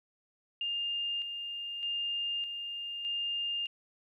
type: tone with tremolo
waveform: sine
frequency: 2811 Hz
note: F7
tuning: 11 cents sharp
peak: -31 dBFS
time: 0.61-3.67 s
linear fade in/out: 2 ms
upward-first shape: square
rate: 0.82 Hz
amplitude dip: 45%
effects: 12-bit